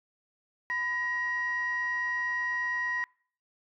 sine tone pair together, 1004 / 1895.3 Hz, B5 / A#6, +28 / +28 cents, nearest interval major seventh, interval 1100 cents, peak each -35 / -28 dBFS, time 0.7-3.04 s, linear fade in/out 0 ms, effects noise-tail reverb RT60 0.5 s tail -26 dB re dry + tanh soft clip ceiling -23 dBFS

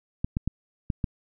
clicks, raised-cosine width 5 ms, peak -13 dBFS, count 5, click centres 0.245 / 0.369 / 0.476 / 0.902 / 1.042 s, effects none

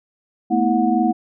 sine tone cluster, 220.6 / 244 / 324.5 / 731 Hz, A3 / B3 / E4 / F#5, +5 / -21 / -27 / -21 cents, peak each -20 dBFS, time 0.5-1.13 s, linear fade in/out 20 ms, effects none

